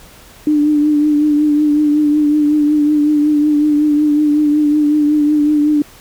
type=tone with vibrato; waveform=sine; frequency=298.2 Hz; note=D4; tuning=27 cents sharp; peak=-9 dBFS; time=0.47-5.82 s; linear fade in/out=2 ms; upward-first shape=triangle; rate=5.4 Hz; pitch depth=39 cents each way; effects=pink hiss -41 dBFS RMS until 6 s